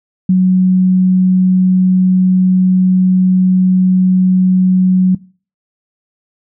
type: tone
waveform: sine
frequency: 185 Hz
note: F#3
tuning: in tune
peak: -6 dBFS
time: 0.29-5.15 s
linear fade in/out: 5 ms
effects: noise-tail reverb RT60 0.4 s tail -22 dB re dry